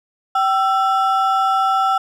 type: ring-modulated tone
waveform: triangle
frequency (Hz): 1053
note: C6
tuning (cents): +11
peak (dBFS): -9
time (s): 0.35-1.98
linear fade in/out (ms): 5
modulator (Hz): 280
effects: none